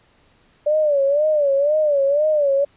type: tone with vibrato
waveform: sine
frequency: 583 Hz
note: D5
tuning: 13 cents flat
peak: -14 dBFS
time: 0.66-2.65 s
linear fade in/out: 10 ms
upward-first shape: sine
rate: 2 Hz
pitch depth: 110 cents each way
effects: pink hiss -57 dBFS RMS until 2.76 s + resampled to 8000 Hz